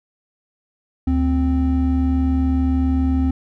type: tone pair together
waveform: triangle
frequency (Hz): 73.83 / 261.6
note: D2 / C4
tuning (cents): +10 / 0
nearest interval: octave + minor seventh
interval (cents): 2190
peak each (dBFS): -16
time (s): 1.07-3.31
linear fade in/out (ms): 5
effects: none